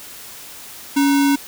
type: tone with sample-and-hold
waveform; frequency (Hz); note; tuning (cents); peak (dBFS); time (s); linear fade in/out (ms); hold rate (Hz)
sine; 280.4; C#4; +20; -12; 0.96-1.36; 10; 1225
effects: white hiss -37 dBFS RMS until 1.47 s